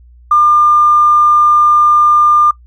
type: tone with tanh clipping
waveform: triangle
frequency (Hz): 1200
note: D6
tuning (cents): +37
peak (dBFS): -5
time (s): 0.31-2.51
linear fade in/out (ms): 5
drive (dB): 3
effects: noise-tail reverb RT60 0.1 s tail -21 dB re dry + added 60 Hz sine -38 dBFS peak until 2.66 s